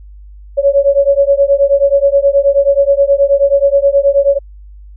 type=beating tone pair; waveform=sine; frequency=554.4 / 563.8 Hz; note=C#5 / C#5; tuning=0 / +29 cents; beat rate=9.4 Hz; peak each=-10 dBFS; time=0.57-4.39 s; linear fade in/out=20 ms; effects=added 50 Hz sine -32 dBFS peak until 4.96 s